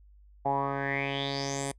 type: tone with low-pass filter sweep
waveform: 10% pulse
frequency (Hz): 138.59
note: C#3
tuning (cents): 0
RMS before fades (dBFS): -31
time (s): 0.45-1.72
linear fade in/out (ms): 10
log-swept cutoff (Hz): 770 to 9300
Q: 6.9
effects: noise-tail reverb RT60 0.1 s tail -25 dB re dry + added 50 Hz sine -53 dBFS peak until 1.78 s